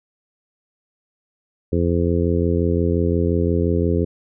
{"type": "harmonic tone", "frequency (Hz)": 85.7, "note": "F2", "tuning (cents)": -32, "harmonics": [1, 2, 3, 4, 5, 6], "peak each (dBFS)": [-20, -23, -24, -24, -23, -28], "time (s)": [1.72, 4.05], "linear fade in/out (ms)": 10, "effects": []}